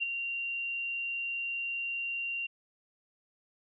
sine tone with ADSR envelope, 2765 Hz, F7, 18 cents flat, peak -26 dBFS, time 0-2.47 s, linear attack 27 ms, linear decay 14 ms, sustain -6 dB, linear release 12 ms, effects none

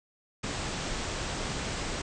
pink low-pass noise, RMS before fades -34 dBFS, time 0.43-2.02 s, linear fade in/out 10 ms, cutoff 8400 Hz, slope 96 dB/octave, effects none

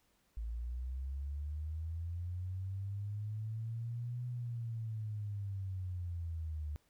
sine linear two-way sweep, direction up then down, 54.6 to 123.47 to 73.7 Hz, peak -37 dBFS, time 0.37-6.76 s, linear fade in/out 0 ms, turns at 4.26 s, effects pink hiss -74 dBFS RMS until 6.89 s

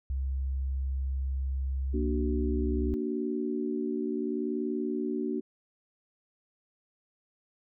sine tone, 66.7 Hz, C2, 34 cents sharp, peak -28 dBFS, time 0.1-2.94 s, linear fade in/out 0 ms
sine chord, Bb augmented, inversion none, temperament equal with one note detuned, 233.1 / 293.7 / 374.5 Hz, Bb3 / D4 / F#4, 0 / 0 / +21 cents, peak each -33 dBFS, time 1.93-5.41 s, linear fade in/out 20 ms
effects none

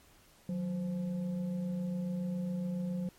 sine tone with frequency modulation, 182.6 Hz, F#3, 23 cents flat, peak -32 dBFS, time 0.49-3.09 s, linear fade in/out 2 ms, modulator 338 Hz, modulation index 0.46, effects pink hiss -62 dBFS RMS until 3.18 s + MP3 64 kbps

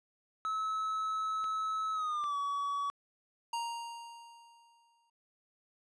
triangle tone with pitch glide, 1295 to 1133.9 Hz, E6 to C#6, -31 to +39 cents, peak -30 dBFS, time 0.45-2.9 s, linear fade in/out 0 ms, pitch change -230 cents, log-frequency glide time 1.93-2.37 s
clicks, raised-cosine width 0.3 ms, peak -34 dBFS, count 2, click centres 1.442 / 2.24 s
square tone with exponential decay, 934 Hz, A#5, 3 cents sharp, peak -33 dBFS, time 3.53-5.1 s, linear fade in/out 5 ms, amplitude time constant 340 ms
effects resampled to 22050 Hz

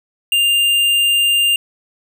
sine tone with tanh clipping, 2800 Hz, F7, 4 cents sharp, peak -13 dBFS, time 0.32-1.56 s, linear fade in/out 2 ms, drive 14 dB, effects none

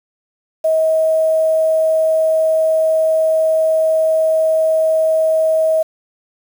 sine tone with quantisation, 638 Hz, D#5, 43 cents sharp, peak -11 dBFS, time 0.64-5.83 s, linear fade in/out 10 ms, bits 6, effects none

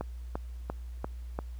click train, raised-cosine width 1 ms, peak -19 dBFS, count 5, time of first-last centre 0.01-1.389 s, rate 2.9 Hz, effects added 60 Hz sine -38 dBFS peak until 1.59 s + pink hiss -63 dBFS RMS until 1.59 s

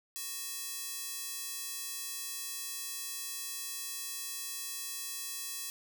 square tone with high-pass filter, 370 Hz, F#4, in tune, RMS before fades -40 dBFS, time 0.16-5.7 s, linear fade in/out 0 ms, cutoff 5900 Hz, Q 0.51, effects none

